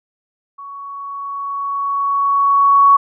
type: tone with level ramp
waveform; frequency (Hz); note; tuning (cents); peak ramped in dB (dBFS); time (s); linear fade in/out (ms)
sine; 1118; C#6; +14; -30 to -5; 0.58-2.97; 10
effects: none